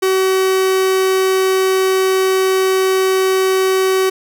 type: tone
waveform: 45% pulse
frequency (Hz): 378.8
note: F#4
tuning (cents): +41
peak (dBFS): -12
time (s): 0.02-4.1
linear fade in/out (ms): 10
effects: none